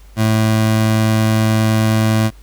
25% pulse tone, 109.8 Hz, A2, 3 cents flat, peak -8 dBFS, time 0.16-2.31 s, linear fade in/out 50 ms, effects added 50 Hz sine -38 dBFS peak until 2.42 s + pink hiss -51 dBFS RMS until 2.42 s

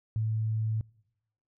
sine tone, 110 Hz, A2, in tune, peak -26 dBFS, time 0.16-0.81 s, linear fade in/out 0 ms, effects noise-tail reverb RT60 0.9 s tail -26 dB re dry

